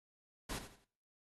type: noise with echo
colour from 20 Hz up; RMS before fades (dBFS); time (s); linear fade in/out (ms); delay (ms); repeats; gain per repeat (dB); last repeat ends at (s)
pink; -42; 0.49-0.59; 10; 86; 3; -10; 0.848
effects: noise-tail reverb RT60 0.6 s tail -25 dB re dry + AAC 32 kbps